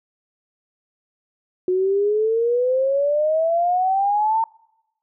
sine exponential sweep, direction up, 362.5 to 911 Hz, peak -16 dBFS, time 1.68-4.44 s, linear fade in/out 2 ms, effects noise-tail reverb RT60 0.9 s tail -26 dB re dry

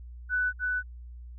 sine tone with echo, 1492 Hz, F#6, 14 cents sharp, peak -24 dBFS, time 0.29-0.53 s, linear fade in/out 50 ms, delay 300 ms, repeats 1, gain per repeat -2 dB, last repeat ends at 0.83 s, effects added 60 Hz sine -41 dBFS peak until 1.38 s

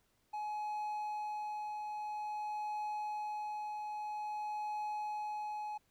triangle tone with tremolo, 844 Hz, G#5, 28 cents sharp, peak -34 dBFS, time 0.33-5.78 s, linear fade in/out 10 ms, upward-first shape triangle, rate 0.5 Hz, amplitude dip 30%, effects pink hiss -75 dBFS RMS until 5.9 s

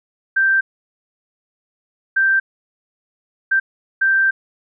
sine tone bursts at uneven times, 1568 Hz, G6, in tune, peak -12 dBFS, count 4, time 0.36-0.61 / 2.16-2.4 / 3.51-3.6 / 4.01-4.31 s, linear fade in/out 10 ms, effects none

